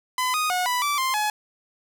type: tone with pitch steps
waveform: sawtooth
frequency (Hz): 1011 / 1242 / 727 / 989 / 1162 / 1049 / 846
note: B5 / D#6 / F#5 / B5 / D6 / C6 / G#5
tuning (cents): +40 / -3 / -31 / +2 / -19 / +4 / +32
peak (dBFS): -18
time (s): 0.18-1.3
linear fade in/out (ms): 2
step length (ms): 160
effects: none